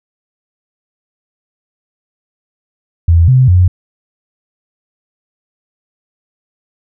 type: tone with pitch steps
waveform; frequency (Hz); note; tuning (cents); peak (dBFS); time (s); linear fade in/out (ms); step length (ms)
sine; 84 / 129.1 / 90.3; E2 / C3 / F#2; +33 / -23 / -42; -4; 3.08-3.68; 5; 200
effects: none